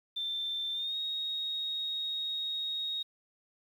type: tone with pitch glide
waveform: sine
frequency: 3562 to 3754 Hz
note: A7 to A#7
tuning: +21 to +11 cents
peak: -32 dBFS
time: 0.16-3.03 s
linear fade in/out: 10 ms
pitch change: +90 cents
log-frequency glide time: 0.73-0.96 s
effects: 10-bit